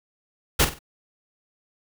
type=noise with echo; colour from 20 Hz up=pink; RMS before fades=-17 dBFS; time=0.59-0.65 s; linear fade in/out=10 ms; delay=47 ms; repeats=3; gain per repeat=-10 dB; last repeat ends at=0.791 s; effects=none